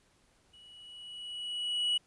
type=tone with level ramp; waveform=triangle; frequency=2931 Hz; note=F#7; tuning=17 cents flat; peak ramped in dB=-53 to -24 dBFS; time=0.53-1.98 s; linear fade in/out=10 ms; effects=pink hiss -68 dBFS RMS until 2.06 s + resampled to 24000 Hz